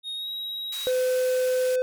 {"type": "tone with pitch glide", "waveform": "triangle", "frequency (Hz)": [3729, 3829], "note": ["A#7", "A#7"], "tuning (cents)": [0, 46], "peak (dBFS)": -29, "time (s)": [0.03, 0.92], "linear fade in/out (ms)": 50, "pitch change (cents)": 46, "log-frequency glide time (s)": [0.15, 0.29]}
{"type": "band-pass noise", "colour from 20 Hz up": "white", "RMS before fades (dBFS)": -39, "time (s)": [0.72, 1.76], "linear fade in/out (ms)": 5, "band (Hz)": [1300, 13000], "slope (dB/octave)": 12}
{"type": "tone", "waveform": "triangle", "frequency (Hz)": 509, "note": "C5", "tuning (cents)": -48, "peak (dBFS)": -19, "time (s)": [0.87, 1.82], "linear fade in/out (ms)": 0}
{"effects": []}